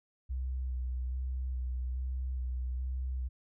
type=tone with vibrato; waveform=sine; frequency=63.4 Hz; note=B1; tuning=46 cents sharp; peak=-32 dBFS; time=0.29-3.29 s; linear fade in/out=20 ms; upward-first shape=square; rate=1.2 Hz; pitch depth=20 cents each way; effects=none